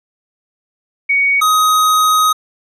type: tone pair in turn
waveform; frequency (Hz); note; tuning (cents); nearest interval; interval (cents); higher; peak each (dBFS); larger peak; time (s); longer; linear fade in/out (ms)
sine / square; 2240 / 1257.2; C#7 / D#6; +18 / +18; minor seventh; 1000; first; -10; neither; 1.09-1.41 / 1.41-2.33; second; 10
effects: resampled to 32000 Hz